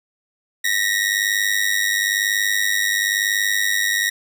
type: ring-modulated tone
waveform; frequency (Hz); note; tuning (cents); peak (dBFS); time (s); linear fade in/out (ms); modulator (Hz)
sawtooth; 1891; A#6; +24; -11; 0.64-4.1; 10; 50.5
effects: none